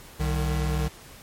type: tone pair together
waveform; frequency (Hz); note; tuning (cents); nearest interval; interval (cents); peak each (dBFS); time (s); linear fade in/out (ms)
square; 64 / 152.42; C2 / D#3; -38 / -35; octave + minor third; 1503; -26 / -28; 0.19-0.89; 20
effects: pink hiss -47 dBFS RMS until 1.22 s + MP3 64 kbps